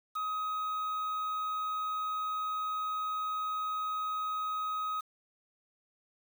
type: tone with quantisation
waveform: triangle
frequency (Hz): 1260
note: D#6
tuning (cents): +21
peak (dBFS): -30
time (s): 0.15-5.01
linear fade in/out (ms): 10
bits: 8
effects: none